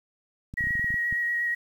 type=clicks; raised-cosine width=5 ms; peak=-25 dBFS; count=11; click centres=0.539 / 0.608 / 0.641 / 0.671 / 0.707 / 0.754 / 0.795 / 0.844 / 0.905 / 0.942 / 1.126 s
type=tone with vibrato; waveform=sine; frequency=1900 Hz; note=A#6; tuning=33 cents sharp; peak=-24 dBFS; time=0.57-1.55 s; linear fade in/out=10 ms; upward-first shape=square; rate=8.4 Hz; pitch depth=11 cents each way
effects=9-bit